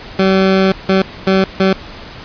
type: tone bursts at uneven times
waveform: 20% pulse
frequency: 191 Hz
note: G3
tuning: 45 cents flat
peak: -4 dBFS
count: 4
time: 0.19-0.72 / 0.89-1.02 / 1.27-1.44 / 1.6-1.73 s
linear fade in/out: 2 ms
effects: pink hiss -32 dBFS RMS until 2.24 s + resampled to 11025 Hz